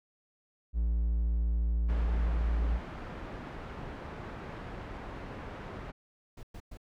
triangle tone, 57 Hz, A#1, 38 cents flat, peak -24 dBFS, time 0.73-2.8 s, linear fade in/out 50 ms
pink low-pass noise, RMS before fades -42 dBFS, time 1.88-5.92 s, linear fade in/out 20 ms, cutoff 1700 Hz, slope 12 dB/octave
brown noise bursts, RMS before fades -44 dBFS, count 3, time 6.37-6.773 s, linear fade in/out 5 ms, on 61 ms, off 110 ms
effects none

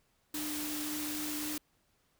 sine tone in noise, 300.6 Hz, D4, 40 cents sharp, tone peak -38 dBFS, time 0.34-1.58 s, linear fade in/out 5 ms, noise white, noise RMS -39 dBFS, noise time 0.34-1.58 s, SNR -2 dB, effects pink hiss -73 dBFS RMS until 2.19 s

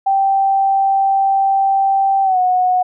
sine tone with pitch glide, 781 to 732.9 Hz, G5 to F#5, -7 to -17 cents, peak -11 dBFS, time 0.06-2.83 s, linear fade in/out 10 ms, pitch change -110 cents, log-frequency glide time 2.23-2.38 s, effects none

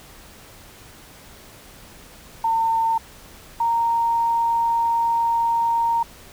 sine tone pair in turn, 906 / 927.2 Hz, A#5 / A#5, -50 / -10 cents, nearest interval unison, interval 40 cents, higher second, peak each -17 dBFS, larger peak neither, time 2.44-2.98 / 3.6-6.03 s, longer second, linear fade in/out 5 ms, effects pink hiss -45 dBFS RMS until 6.32 s

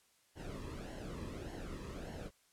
brown noise with flanger, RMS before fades -45 dBFS, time 0.35-2.31 s, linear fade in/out 50 ms, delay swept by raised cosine 0.82 to 1.38 ms, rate 1.7 Hz, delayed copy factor -0.65, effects white hiss -71 dBFS RMS until 2.52 s + low-pass 11000 Hz 12 dB/octave

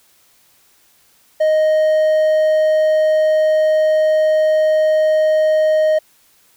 triangle tone, 622.3 Hz, D#5, in tune, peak -9 dBFS, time 1.4-5.99 s, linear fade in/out 10 ms, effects white hiss -54 dBFS RMS until 6.56 s

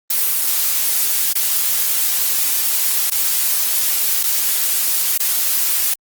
blue noise with dropouts, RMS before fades -17 dBFS, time 0.1-5.94 s, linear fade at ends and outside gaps 5 ms, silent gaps 1.33-1.352 / 3.101-3.117 / 4.231-4.237 / 5.177-5.199 s, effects Opus 24 kbps

